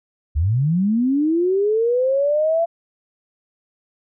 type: linear sweep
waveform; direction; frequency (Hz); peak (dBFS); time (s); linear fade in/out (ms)
sine; up; 66.6 to 680; -15; 0.35-2.66; 20
effects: none